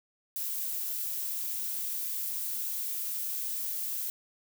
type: noise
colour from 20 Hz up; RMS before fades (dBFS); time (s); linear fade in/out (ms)
violet; -34; 0.36-4.1; 0
effects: none